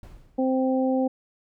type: noise with exponential decay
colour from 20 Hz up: brown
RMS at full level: -41 dBFS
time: 0.03-0.72 s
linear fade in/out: 2 ms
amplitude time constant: 150 ms
type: harmonic tone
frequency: 260.8 Hz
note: C4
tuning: 5 cents flat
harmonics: 1 / 2 / 3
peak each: -22 / -25 / -31 dBFS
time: 0.38-1.08 s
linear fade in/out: 10 ms
effects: none